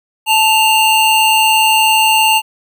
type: tone pair together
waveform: square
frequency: 878.9 / 2794 Hz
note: A5 / F7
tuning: -2 / 0 cents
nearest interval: octave + minor sixth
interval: 2002 cents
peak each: -12 dBFS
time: 0.26-2.42 s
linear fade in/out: 50 ms
effects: none